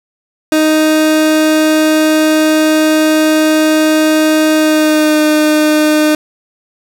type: tone with pitch glide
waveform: 30% pulse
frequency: 311.1 to 305.4 Hz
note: D#4 to D#4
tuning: 0 to -32 cents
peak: -5 dBFS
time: 0.52-6.15 s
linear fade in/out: 2 ms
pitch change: -32 cents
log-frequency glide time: 4.55-5.21 s
effects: none

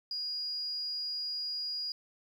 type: tone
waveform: triangle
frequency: 4875 Hz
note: D#8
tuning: 36 cents flat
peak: -30 dBFS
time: 0.11-1.92 s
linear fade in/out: 2 ms
effects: tanh soft clip ceiling -32 dBFS + 10-bit

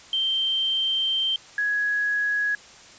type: tone pair in turn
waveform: sine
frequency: 3136 / 1669.9 Hz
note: G7 / G#6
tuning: 0 / +9 cents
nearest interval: major seventh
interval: 1091 cents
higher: first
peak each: -21 dBFS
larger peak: neither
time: 0.13-1.36 / 1.58-2.55 s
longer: first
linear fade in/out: 2 ms
effects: white hiss -47 dBFS RMS until 2.98 s + resampled to 16000 Hz

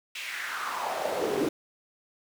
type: noise with high-pass filter sweep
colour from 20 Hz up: brown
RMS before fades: -31 dBFS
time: 0.15-1.49 s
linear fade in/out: 5 ms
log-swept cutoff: 2700 to 300 Hz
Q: 3.3
effects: none

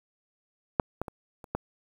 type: clicks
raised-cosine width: 1 ms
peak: -7 / -16 / -23 / -30 / -14 dBFS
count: 5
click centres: 0.798 / 1.016 / 1.082 / 1.442 / 1.55 s
effects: 8-bit

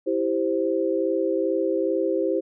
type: chord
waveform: sine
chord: C major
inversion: first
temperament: equal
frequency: 329.6 / 392 / 523.3 Hz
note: E4 / G4 / C5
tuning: 0 / 0 / 0 cents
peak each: -25 dBFS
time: 0.06-2.41 s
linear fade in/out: 20 ms
effects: none

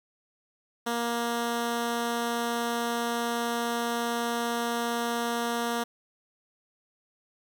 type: tone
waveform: 10% pulse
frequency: 235.3 Hz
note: A#3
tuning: 16 cents sharp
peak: -19 dBFS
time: 0.86-5.84 s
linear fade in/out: 10 ms
effects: 10-bit

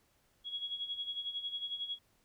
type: tone with tremolo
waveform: sine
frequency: 3328 Hz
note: G#7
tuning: 3 cents sharp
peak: -34 dBFS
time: 0.44-1.99 s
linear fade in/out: 50 ms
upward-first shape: sine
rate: 11 Hz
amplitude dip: 70%
effects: pink hiss -72 dBFS RMS until 2.24 s

